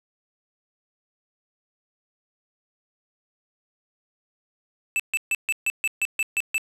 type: tone bursts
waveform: square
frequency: 2637 Hz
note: E7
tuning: in tune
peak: -21 dBFS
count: 10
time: 4.96-6.58 s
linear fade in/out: 0 ms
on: 36 ms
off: 140 ms
effects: low-pass 12000 Hz 12 dB/octave + 8-bit